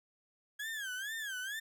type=tone with vibrato; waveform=35% pulse; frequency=1640 Hz; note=G#6; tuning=22 cents flat; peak=-36 dBFS; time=0.59-1.6 s; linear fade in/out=10 ms; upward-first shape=sine; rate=2.2 Hz; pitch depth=170 cents each way; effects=none